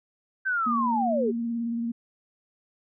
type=linear sweep; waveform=sine; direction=down; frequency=1570 to 371.5 Hz; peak=-23 dBFS; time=0.45-1.32 s; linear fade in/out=20 ms
type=tone with vibrato; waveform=sine; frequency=233.1 Hz; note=A#3; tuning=in tune; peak=-26 dBFS; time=0.66-1.92 s; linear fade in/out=10 ms; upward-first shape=sine; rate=18 Hz; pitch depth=25 cents each way
effects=none